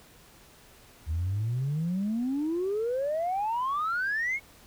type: exponential sweep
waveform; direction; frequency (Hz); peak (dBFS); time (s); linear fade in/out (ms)
sine; up; 75 to 2231; -25; 1.06-4.4; 50
effects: tanh soft clip ceiling -23 dBFS + pink hiss -55 dBFS RMS until 4.66 s